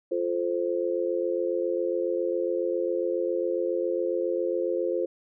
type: chord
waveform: sine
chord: F major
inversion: none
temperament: just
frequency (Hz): 349.2 / 436.5 / 523.8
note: F4 / A4 / C5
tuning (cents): 0 / -14 / +2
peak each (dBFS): -28 / -31 / -28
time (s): 0.11-5.06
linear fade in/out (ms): 10
effects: none